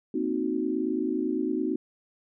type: chord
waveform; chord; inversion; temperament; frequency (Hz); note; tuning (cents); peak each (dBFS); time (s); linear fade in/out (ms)
sine; C half-diminished seventh; third; equal; 233.1 / 261.6 / 311.1 / 370; Bb3 / C4 / Eb4 / Gb4; 0 / 0 / 0 / 0; -34 / -30 / -29 / -31; 0.14-1.76; 5
effects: none